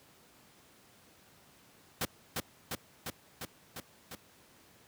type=noise with echo; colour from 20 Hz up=pink; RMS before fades=-32 dBFS; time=2.01-2.05 s; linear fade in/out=2 ms; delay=350 ms; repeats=6; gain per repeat=-2 dB; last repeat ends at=4.15 s; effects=pink hiss -61 dBFS RMS until 4.87 s + high-pass 100 Hz 12 dB/octave